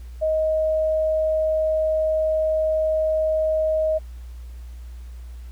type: tone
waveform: sine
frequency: 628 Hz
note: D#5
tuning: 16 cents sharp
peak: -18 dBFS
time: 0.21-3.99 s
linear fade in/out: 20 ms
effects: added 60 Hz sine -34 dBFS peak until 5.51 s + pink hiss -56 dBFS RMS until 5.51 s